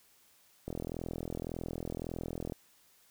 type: click train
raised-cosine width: 2 ms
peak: -24 dBFS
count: 78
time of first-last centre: 0.68-2.522 s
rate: 41.8 Hz
effects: white hiss -65 dBFS RMS until 3.1 s